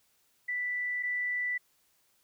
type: tone pair in turn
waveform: sine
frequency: 1975.5 / 1975.5 Hz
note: B6 / B6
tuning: 0 / 0 cents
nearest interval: unison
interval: 0 cents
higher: neither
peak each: -30 / -29 dBFS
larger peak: second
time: 0.48-1.03 / 1.03-1.58 s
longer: neither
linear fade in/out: 10 ms
effects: white hiss -70 dBFS RMS until 2.23 s